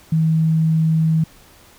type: tone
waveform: sine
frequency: 160.1 Hz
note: D#3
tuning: 50 cents sharp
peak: -13 dBFS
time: 0.12-1.24 s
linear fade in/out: 5 ms
effects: pink hiss -48 dBFS RMS until 1.78 s